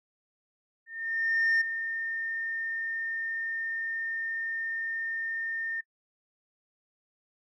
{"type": "tone with ADSR envelope", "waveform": "sine", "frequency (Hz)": 1817, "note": "A#6", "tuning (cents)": -45, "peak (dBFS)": -19, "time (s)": [0.86, 5.81], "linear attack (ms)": 750, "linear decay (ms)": 10, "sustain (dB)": -11, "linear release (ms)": 8, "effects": ["noise-tail reverb RT60 0.1 s tail -24 dB re dry", "tanh soft clip ceiling -20 dBFS"]}